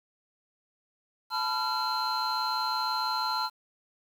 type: tone cluster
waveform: triangle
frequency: 872 / 998 / 1373 / 4119 Hz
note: A5 / B5 / F6 / C8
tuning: -16 / +18 / -30 / -28 cents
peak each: -30 dBFS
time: 1.3-3.5 s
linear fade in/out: 50 ms
effects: tanh soft clip ceiling -20 dBFS + 9-bit